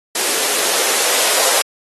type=noise with band-pass filter sweep; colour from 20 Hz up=violet; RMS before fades=-17 dBFS; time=0.15-1.62 s; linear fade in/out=5 ms; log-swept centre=360 to 540 Hz; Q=2.2; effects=AAC 32 kbps